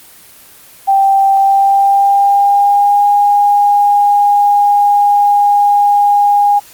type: tone with pitch glide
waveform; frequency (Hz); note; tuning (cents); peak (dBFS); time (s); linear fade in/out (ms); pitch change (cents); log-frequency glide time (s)
sine; 784 to 817.3; G5 to G#5; 0 to -28; -6; 0.87-6.6; 20; +72; 1.38-3.06
effects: white hiss -39 dBFS RMS until 6.73 s + Opus 24 kbps